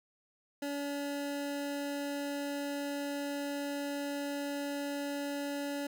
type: tone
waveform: 25% pulse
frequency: 284.9 Hz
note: C#4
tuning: 48 cents sharp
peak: -31 dBFS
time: 0.62-5.87 s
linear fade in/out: 5 ms
effects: none